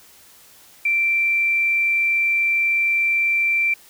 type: tone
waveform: sine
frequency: 2349 Hz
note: D7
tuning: in tune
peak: -16 dBFS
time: 0.85-3.74 s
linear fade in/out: 5 ms
effects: white hiss -49 dBFS RMS until 3.89 s